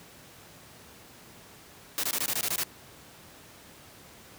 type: noise bursts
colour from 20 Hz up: white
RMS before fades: -29 dBFS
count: 9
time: 1.98-2.634 s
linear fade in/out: 0 ms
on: 54 ms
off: 21 ms
effects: pink hiss -51 dBFS RMS until 4.38 s + high-pass 80 Hz 12 dB/octave